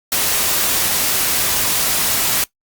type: noise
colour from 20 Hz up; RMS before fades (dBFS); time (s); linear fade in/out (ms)
white; -17; 0.12-2.44; 2
effects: noise-tail reverb RT60 0.1 s tail -19 dB re dry + Opus 48 kbps